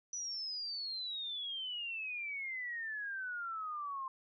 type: exponential sweep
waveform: sine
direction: down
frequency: 5960 to 1046.5 Hz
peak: -38 dBFS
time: 0.13-4.08 s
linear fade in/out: 2 ms
effects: none